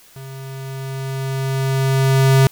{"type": "tone with level ramp", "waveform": "square", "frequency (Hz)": 134.1, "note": "C3", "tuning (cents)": 43, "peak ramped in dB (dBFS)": [-33, -9], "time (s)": [0.16, 2.47], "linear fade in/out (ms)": 2, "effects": ["white hiss -48 dBFS RMS until 2.51 s"]}